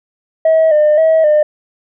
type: tone with vibrato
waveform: sine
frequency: 622.3 Hz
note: D#5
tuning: in tune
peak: -5 dBFS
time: 0.45-1.43 s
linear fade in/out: 5 ms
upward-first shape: square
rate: 1.9 Hz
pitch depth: 53 cents each way
effects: tanh soft clip ceiling -5 dBFS